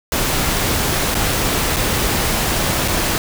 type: noise with dropouts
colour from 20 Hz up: pink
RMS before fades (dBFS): -18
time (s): 0.12-3.18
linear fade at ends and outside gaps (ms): 1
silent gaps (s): 1.144-1.151 / 1.762-1.766 / 2.878-2.882
effects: none